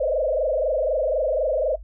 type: tone with frequency modulation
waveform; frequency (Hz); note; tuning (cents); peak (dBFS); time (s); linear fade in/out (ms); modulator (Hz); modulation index
sine; 572; D5; -46; -19; 0-1.76; 10; 24; 2.9
effects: noise-tail reverb RT60 0.1 s tail -20 dB re dry + added 50 Hz sine -37 dBFS peak until 1.83 s